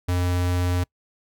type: tone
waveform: square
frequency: 89.2 Hz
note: F2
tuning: 37 cents sharp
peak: -21 dBFS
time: 0.08-0.84 s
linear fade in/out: 10 ms
effects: noise-tail reverb RT60 0.1 s tail -25 dB re dry